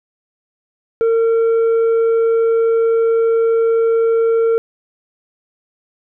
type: tone with tanh clipping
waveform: sine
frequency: 455.9 Hz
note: A#4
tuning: 39 cents flat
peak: -12 dBFS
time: 1.01-4.58 s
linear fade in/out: 0 ms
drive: 4 dB
effects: none